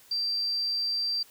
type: tone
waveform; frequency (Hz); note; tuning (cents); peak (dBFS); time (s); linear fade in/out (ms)
sine; 4699; D8; 0; -26; 0.11-1.23; 5
effects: white hiss -56 dBFS RMS until 1.3 s